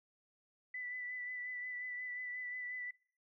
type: tone with vibrato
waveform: sine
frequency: 1986 Hz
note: B6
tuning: 9 cents sharp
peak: -40 dBFS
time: 0.74-2.91 s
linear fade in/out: 5 ms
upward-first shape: sine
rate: 5.6 Hz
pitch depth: 21 cents each way
effects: noise-tail reverb RT60 0.5 s tail -25 dB re dry